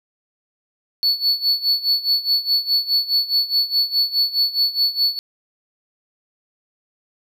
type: tone with tremolo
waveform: triangle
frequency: 4435 Hz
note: C#8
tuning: in tune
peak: -12 dBFS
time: 1.03-5.19 s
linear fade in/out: 0 ms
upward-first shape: sine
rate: 4.8 Hz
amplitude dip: 85%
effects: none